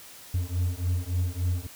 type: beating tone pair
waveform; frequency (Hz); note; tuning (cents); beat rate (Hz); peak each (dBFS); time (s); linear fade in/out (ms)
triangle; 87.31 / 90.81; F2 / F#2; 0 / -32; 3.5; -26; 0.34-1.67; 5
effects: white hiss -47 dBFS RMS until 1.75 s